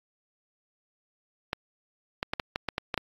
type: clicks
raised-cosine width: 0.3 ms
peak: -12 dBFS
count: 9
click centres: 1.531 / 2.229 / 2.335 / 2.398 / 2.559 / 2.687 / 2.781 / 2.942 / 2.977 s
effects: AAC 32 kbps